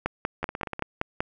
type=two click trains; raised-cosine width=0.5 ms; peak=-10 / -17 dBFS; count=7 / 7; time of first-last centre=0.06-1.205 / 0.43-0.794 s; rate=5.24 / 16.5 Hz; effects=none